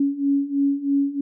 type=beating tone pair; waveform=sine; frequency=277.9 / 281 Hz; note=C#4 / C#4; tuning=+4 / +24 cents; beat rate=3.1 Hz; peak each=-23 / -20 dBFS; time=0-1.21 s; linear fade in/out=5 ms; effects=none